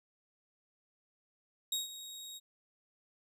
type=tone with ADSR envelope; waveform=25% pulse; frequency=3771 Hz; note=A#7; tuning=19 cents sharp; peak=-27 dBFS; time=1.72-2.4 s; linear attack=4 ms; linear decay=150 ms; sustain=-14 dB; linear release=31 ms; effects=none